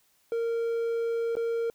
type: tone with dropouts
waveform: triangle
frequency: 462.4 Hz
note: A#4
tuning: 14 cents flat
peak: -24 dBFS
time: 0.32-1.7 s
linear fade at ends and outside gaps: 1 ms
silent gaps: 1.354-1.368 s
effects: white hiss -67 dBFS RMS until 1.74 s